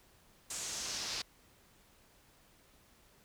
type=noise with band-pass filter sweep; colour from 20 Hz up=brown; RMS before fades=-40 dBFS; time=0.5-1.22 s; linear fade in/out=5 ms; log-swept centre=7800 to 4700 Hz; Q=2.4; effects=pink hiss -65 dBFS RMS until 3.24 s